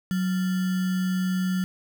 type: tone with sample-and-hold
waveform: sine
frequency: 185 Hz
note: F#3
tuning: in tune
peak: -22 dBFS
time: 0.11-1.64 s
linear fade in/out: 0 ms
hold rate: 1575 Hz
effects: none